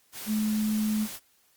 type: tone in noise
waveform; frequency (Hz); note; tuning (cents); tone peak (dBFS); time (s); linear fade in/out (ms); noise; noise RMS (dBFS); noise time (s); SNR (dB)
sine; 214.7; A3; -42; -24; 0.26-1.08; 50; white; -39; 0.12-1.2; +12
effects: white hiss -65 dBFS RMS until 1.56 s + Opus 48 kbps